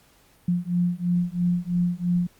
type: beating tone pair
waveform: sine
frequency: 174.61 / 177.61 Hz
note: F3 / F3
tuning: 0 / +29 cents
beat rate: 3 Hz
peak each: -24 dBFS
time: 0.48-2.27 s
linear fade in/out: 5 ms
effects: pink hiss -58 dBFS RMS until 2.39 s + Opus 48 kbps